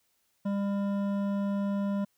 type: tone with hard clipping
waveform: sine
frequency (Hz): 200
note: G3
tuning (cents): +35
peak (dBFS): -29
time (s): 0.45-2.05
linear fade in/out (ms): 10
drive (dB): 11
effects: white hiss -73 dBFS RMS until 2.17 s